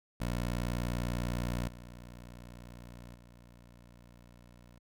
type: tone with level steps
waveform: 15% pulse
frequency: 59.9 Hz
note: A#1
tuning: 48 cents sharp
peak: -26 / -41 / -48 dBFS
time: 0.2-4.79 s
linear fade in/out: 10 ms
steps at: 1.68 / 3.15 s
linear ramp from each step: 2 ms
effects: none